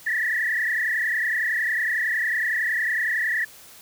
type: tone with frequency modulation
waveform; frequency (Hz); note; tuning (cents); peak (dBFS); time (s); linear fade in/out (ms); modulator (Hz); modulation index
sine; 1838; A#6; -25; -21; 0.06-3.45; 10; 30.9; 3.8
effects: white hiss -47 dBFS RMS until 3.81 s